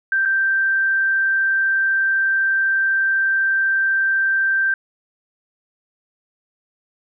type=tone with dropouts; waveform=sine; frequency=1568 Hz; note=G6; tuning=in tune; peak=-15 dBFS; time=0.12-4.74 s; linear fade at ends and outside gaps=2 ms; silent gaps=0.253-0.257 s; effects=none